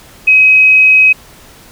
sine tone, 2537 Hz, D#7, 33 cents sharp, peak -3 dBFS, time 0.27-1.13 s, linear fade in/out 10 ms, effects pink hiss -39 dBFS RMS until 1.71 s

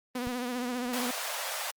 sawtooth tone with vibrato, 246.9 Hz, B3, in tune, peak -27 dBFS, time 0.15-1.11 s, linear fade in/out 5 ms, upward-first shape triangle, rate 15 Hz, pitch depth 65 cents each way
click, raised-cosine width 5 ms, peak -26 dBFS, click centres 0.271 s
pink high-pass noise, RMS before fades -35 dBFS, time 0.93-1.71 s, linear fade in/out 5 ms, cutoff 550 Hz, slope 48 dB/octave
effects Opus 32 kbps

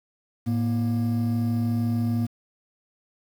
triangle tone pair together, 109.7 / 236.1 Hz, A2 / A#3, -5 / +22 cents, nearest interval octave + minor second, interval 1327 cents, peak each -22 dBFS, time 0.46-2.27 s, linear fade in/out 20 ms, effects tanh soft clip ceiling -12 dBFS + 8-bit

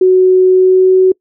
sine tone with pitch glide, 371.1 to 374.1 Hz, F#4 to F#4, +5 to +19 cents, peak -4 dBFS, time 0.01-1.12 s, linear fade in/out 5 ms, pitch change +14 cents, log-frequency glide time 0.48-0.94 s, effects noise-tail reverb RT60 0.1 s tail -25 dB re dry

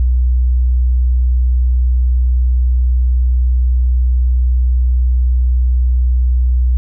sine tone, 61.9 Hz, B1, 5 cents sharp, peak -9 dBFS, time 0-6.77 s, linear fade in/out 0 ms, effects none

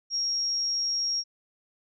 sine tone, 5588 Hz, F8, in tune, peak -25 dBFS, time 0.1-1.24 s, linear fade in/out 50 ms, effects none

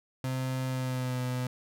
35% pulse tone with pitch glide, 130 to 126.01 Hz, C3 to B2, -11 to +35 cents, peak -28 dBFS, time 0.24-1.47 s, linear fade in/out 2 ms, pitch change -54 cents, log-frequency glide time 0.67-1.2 s, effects none

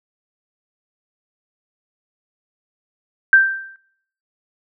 sine tone with exponential decay, 1568 Hz, G6, in tune, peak -4 dBFS, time 3.33-3.76 s, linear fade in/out 1 ms, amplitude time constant 93 ms, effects noise-tail reverb RT60 0.8 s tail -26 dB re dry

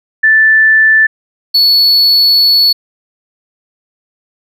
sine / triangle tone pair in turn, 1760 / 4416 Hz, A6 / C#8, 0 / -7 cents, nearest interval octave + major third, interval 1593 cents, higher second, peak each -4 dBFS, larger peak neither, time 0.23-1.07 / 1.54-2.73 s, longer second, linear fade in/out 10 ms, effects none

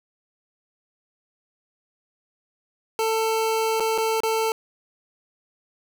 25% pulse tone with dropouts, 445 Hz, A4, 20 cents sharp, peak -17 dBFS, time 2.99-4.52 s, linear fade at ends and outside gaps 1 ms, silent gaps 3.799-3.804 / 3.978-3.983 / 4.204-4.234 s, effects none

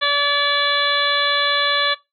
harmonic tone, 575 Hz, D5, 37 cents flat, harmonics 1 / 2 / 3 / 4 / 5 / 6 / 7, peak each -25 / -21 / -20 / -27 / -30 / -21 / -24 dBFS, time 0.01-1.95 s, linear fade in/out 20 ms, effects noise-tail reverb RT60 0.2 s tail -19 dB re dry

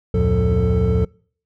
triangle tone cluster, 70.6 / 86.4 / 114.6 / 178.2 / 443.5 Hz, C#2 / F2 / A#2 / F3 / A4, +32 / -18 / -29 / +35 / +14 cents, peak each -18 dBFS, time 0.14-1.05 s, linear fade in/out 5 ms, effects noise-tail reverb RT60 0.5 s tail -26 dB re dry + tanh soft clip ceiling -7 dBFS

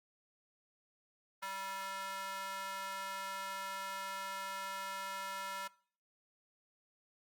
square tone with high-pass filter, 193.9 Hz, G3, 19 cents flat, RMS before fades -42 dBFS, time 1.42-5.68 s, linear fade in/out 10 ms, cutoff 1100 Hz, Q 2, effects noise-tail reverb RT60 0.5 s tail -22 dB re dry + Opus 32 kbps

